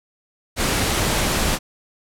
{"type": "noise", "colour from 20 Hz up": "pink", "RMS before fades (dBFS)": -20, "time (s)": [0.56, 1.59], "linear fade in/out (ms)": 50, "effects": ["low-pass 12000 Hz 12 dB/octave"]}